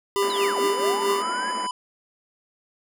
square tone with tremolo, 398.8 Hz, G4, 30 cents sharp, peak -20 dBFS, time 0.16-1.22 s, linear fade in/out 0 ms, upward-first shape triangle, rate 4.5 Hz, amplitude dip 75%
harmonic tone, 997 Hz, B5, 16 cents sharp, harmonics 1 / 3 / 5 / 7 / 9 / 10, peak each -26 / -36 / -40 / -43 / -45 / -46 dBFS, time 0.16-1.71 s, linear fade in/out 2 ms
pink band-pass noise, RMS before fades -35 dBFS, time 0.22-1.67 s, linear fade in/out 5 ms, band 200 to 2300 Hz, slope 96 dB/octave
sine linear two-way sweep, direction down then up, 4126 to 233.1 to 1713 Hz, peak -30 dBFS, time 0.3-1.51 s, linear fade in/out 0 ms, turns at 0.61 s
effects none

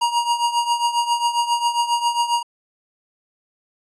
square tone with tremolo, 947 Hz, A#5, 27 cents sharp, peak -15 dBFS, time 0.01-2.43 s, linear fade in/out 10 ms, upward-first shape triangle, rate 7.4 Hz, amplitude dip 80%, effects resampled to 22050 Hz

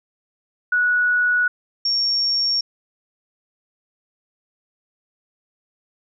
sine tone pair in turn, 1467 / 5519 Hz, F#6 / F8, -15 / -21 cents, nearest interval octave + major seventh, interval 2294 cents, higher second, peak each -15 / -17 dBFS, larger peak first, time 0.72-1.48 / 1.85-2.61 s, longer neither, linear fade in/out 5 ms, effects none

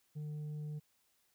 triangle tone with tanh clipping, 150.5 Hz, D3, 43 cents sharp, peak -40 dBFS, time 0.15-0.8 s, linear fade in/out 20 ms, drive 8 dB, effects white hiss -75 dBFS RMS until 1.34 s

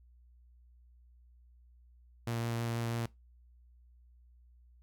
sawtooth tone with vibrato, 116.54 Hz, A#2, in tune, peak -29 dBFS, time 2.27-3.06 s, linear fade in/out 5 ms, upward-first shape sine, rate 6.2 Hz, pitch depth 11 cents each way, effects noise-tail reverb RT60 0.2 s tail -21 dB re dry + added 60 Hz sine -58 dBFS peak until 4.82 s

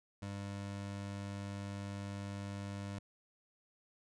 25% pulse tone, 100 Hz, G2, 35 cents sharp, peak -37 dBFS, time 0.22-2.99 s, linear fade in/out 5 ms, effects resampled to 22050 Hz

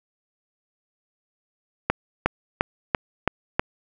accelerating click train, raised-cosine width 0.5 ms, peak -3 dBFS, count 6, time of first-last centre 1.9-3.595 s, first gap 360 ms, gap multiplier 0.97, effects none

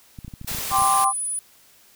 clicks, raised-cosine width 5 ms, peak -24 dBFS, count 12, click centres 0.188 / 0.247 / 0.28 / 0.338 / 0.414 / 0.446 / 0.516 / 0.548 / 0.586 / 0.716 / 0.786 / 0.82 s
white noise, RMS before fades -29 dBFS, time 0.47-1.05 s, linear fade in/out 10 ms
sine chord, G suspended fourth, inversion none, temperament just, 784 / 1045.3 / 1176 Hz, G5 / C6 / D6, 0 / -2 / +2 cents, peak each -21 / -21 / -21 dBFS, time 0.7-1.13 s, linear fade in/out 50 ms
sine tone, 9890 Hz, D#9, 12 cents flat, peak -24 dBFS, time 0.77-1.39 s, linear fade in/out 0 ms
effects white hiss -54 dBFS RMS until 1.95 s

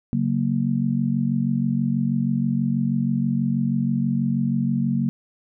sine chord, F# major, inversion second, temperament just, 138.75 / 185 / 231.2 Hz, C#3 / F#3 / A#3, +2 / 0 / -14 cents, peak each -24 / -25 / -22 dBFS, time 0.13-5.09 s, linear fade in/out 0 ms, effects none

